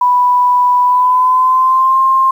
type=tone with pitch glide; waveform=sine; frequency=987.8 to 1058.7 Hz; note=B5 to C6; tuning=0 to +20 cents; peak=-7 dBFS; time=0.01-2.31 s; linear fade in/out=5 ms; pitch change=+120 cents; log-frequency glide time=0.84-1.99 s; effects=7-bit